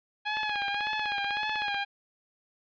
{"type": "tone with vibrato", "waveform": "15% pulse", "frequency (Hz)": 830.6, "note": "G#5", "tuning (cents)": 0, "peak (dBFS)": -22, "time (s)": [0.25, 1.85], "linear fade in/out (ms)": 20, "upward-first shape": "sine", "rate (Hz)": 1.8, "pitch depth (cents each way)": 60}
{"type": "click train", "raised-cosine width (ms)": 0.3, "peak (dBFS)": -22, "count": 23, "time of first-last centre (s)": [0.37, 1.745], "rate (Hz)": 16}
{"effects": ["resampled to 11025 Hz"]}